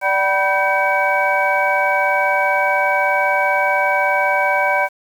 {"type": "tone cluster", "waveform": "sine", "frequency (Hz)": [587, 762, 978, 1553, 2268], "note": ["D5", "G5", "B5", "G6", "C#7"], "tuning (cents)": [-1, -49, -17, -17, 39], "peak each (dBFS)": -20, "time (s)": [0.01, 4.89], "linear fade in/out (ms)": 50, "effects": ["tanh soft clip ceiling -2 dBFS", "7-bit"]}